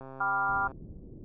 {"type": "click train", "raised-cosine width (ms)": 1, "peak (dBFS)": -31, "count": 95, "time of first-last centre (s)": [0.01, 0.717], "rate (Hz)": 133}
{"type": "chord", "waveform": "sine", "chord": "G dominant seventh", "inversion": "none", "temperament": "equal with one note detuned", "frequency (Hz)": [784, 987.8, 1184.9, 1396.9], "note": ["G5", "B5", "D6", "F6"], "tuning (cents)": [0, 0, 15, 0], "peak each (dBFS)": [-32, -33, -33, -29], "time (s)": [0.2, 0.68], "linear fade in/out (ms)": 10}
{"type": "low-pass noise", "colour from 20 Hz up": "pink", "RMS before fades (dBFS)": -45, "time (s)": [0.49, 1.24], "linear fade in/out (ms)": 0, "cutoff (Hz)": 370, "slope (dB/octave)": 24}
{"effects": []}